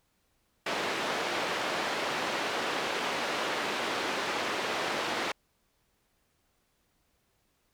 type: band-pass noise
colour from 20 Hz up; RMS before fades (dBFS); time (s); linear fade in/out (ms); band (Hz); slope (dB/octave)
pink; -32; 0.66-5.32; 5; 390 to 3600; 12
effects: pink hiss -73 dBFS RMS until 7.73 s